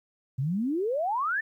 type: exponential sweep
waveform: sine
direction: up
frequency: 123.47 to 1829 Hz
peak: -25 dBFS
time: 0.38-1.41 s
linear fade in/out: 10 ms
effects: 11-bit